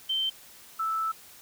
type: tone pair in turn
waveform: sine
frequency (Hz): 3111 / 1316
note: G7 / E6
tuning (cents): -14 / -3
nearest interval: octave + minor third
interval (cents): 1489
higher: first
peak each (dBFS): -25 / -26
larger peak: first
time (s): 0.09-0.3 / 0.79-1.12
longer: second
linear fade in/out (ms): 10
effects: white hiss -51 dBFS RMS until 1.41 s